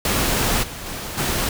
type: noise with level steps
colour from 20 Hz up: pink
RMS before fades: -20 / -33 / -30 / -22 dBFS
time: 0.05-1.49 s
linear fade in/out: 2 ms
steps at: 0.62 / 0.85 / 1.17 s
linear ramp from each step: 20 ms
effects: none